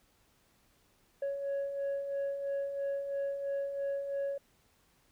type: beating tone pair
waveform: sine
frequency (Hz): 554.4 / 557.4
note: C#5 / C#5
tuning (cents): 0 / +9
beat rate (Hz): 3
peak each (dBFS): -39 / -31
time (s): 1.22-4.38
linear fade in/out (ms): 5
effects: tanh soft clip ceiling -30 dBFS + pink hiss -69 dBFS RMS until 5.11 s